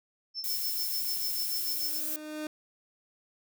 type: tone with tremolo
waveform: sine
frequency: 5320 Hz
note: E8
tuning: 15 cents sharp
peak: -31 dBFS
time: 0.34-2.01 s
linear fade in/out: 50 ms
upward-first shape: sine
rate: 6.8 Hz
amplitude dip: 80%
type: noise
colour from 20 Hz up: violet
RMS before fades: -33 dBFS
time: 0.44-2.16 s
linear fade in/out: 0 ms
type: tone with exponential growth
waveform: 30% pulse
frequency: 305.8 Hz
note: D#4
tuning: 30 cents flat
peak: -30 dBFS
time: 1.22-2.47 s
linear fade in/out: 2 ms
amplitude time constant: 270 ms
effects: none